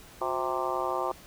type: harmonic tone with a mistuned harmonic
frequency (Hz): 130.81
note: C3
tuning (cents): 0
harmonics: 3 / 4 / 5 / 6 / 7 / 8 / 9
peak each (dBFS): -35 / -35 / -35 / -35 / -35 / -35 / -35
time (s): 0.21-1.12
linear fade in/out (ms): 5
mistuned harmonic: 3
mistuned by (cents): -130
effects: pink hiss -51 dBFS RMS until 1.26 s